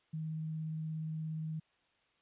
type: tone with vibrato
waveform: sine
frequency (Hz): 157.8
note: D#3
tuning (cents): +25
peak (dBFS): -36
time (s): 0.13-1.6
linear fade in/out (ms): 10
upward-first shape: triangle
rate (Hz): 17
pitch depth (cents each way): 12
effects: white hiss -73 dBFS RMS until 2.21 s + resampled to 8000 Hz